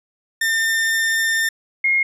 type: tone pair in turn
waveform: 40% pulse / sine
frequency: 1804 / 2145 Hz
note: A6 / C7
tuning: +43 / +42 cents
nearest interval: minor third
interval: 299 cents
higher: second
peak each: -16 / -14 dBFS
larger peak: second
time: 0.41-1.49 / 1.84-2.03 s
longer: first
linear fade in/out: 5 ms
effects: resampled to 32000 Hz